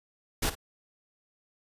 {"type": "noise with echo", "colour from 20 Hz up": "pink", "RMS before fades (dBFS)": -27, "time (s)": [0.42, 0.5], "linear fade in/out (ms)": 10, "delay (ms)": 53, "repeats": 1, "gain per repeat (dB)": -14, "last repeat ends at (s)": 0.553, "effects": ["resampled to 32000 Hz"]}